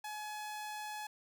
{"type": "tone", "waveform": "sawtooth", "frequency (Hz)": 847, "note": "G#5", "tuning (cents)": 34, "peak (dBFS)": -37, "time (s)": [0.04, 1.07], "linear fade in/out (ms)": 5, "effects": []}